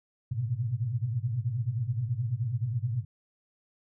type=tone cluster; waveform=sine; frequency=106.6 / 120.4 / 129.8 Hz; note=G#2 / B2 / C3; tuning=+46 / -44 / -13 cents; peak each=-33 / -30 / -34 dBFS; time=0.31-3.05 s; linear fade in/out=10 ms; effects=none